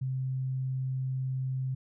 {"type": "tone", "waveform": "sine", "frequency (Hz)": 130.9, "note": "C3", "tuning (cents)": 1, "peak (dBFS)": -29, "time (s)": [0.01, 1.75], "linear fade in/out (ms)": 10, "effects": []}